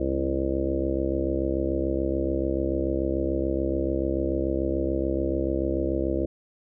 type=harmonic tone with a mistuned harmonic; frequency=66.9 Hz; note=C2; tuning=39 cents sharp; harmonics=1 / 2 / 3 / 4 / 5 / 6 / 7 / 8 / 9; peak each=-30 / -37 / -38 / -33 / -27 / -38 / -33 / -32 / -34 dBFS; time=0-6.26 s; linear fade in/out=5 ms; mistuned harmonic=3; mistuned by=+17 cents; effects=none